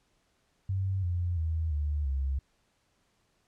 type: tone with pitch steps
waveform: sine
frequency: 95.7 / 87.76 / 80.47 / 73.79 / 67.67 Hz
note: G2 / F2 / E2 / D2 / C#2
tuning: -41 / +9 / -41 / +9 / -41 cents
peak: -27 dBFS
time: 0.69-2.39 s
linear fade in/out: 5 ms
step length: 340 ms
effects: pink hiss -72 dBFS RMS until 3.47 s + low-pass 9000 Hz 12 dB/octave